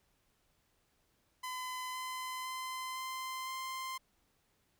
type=tone with pitch steps; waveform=sawtooth; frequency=1015 / 1022.7 / 1030.4 / 1038.1 / 1045.9 Hz; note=B5 / C6 / C6 / C6 / C6; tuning=+47 / -40 / -27 / -14 / -1 cents; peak=-35 dBFS; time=1.43-3.98 s; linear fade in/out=10 ms; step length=510 ms; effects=pink hiss -75 dBFS RMS until 4.79 s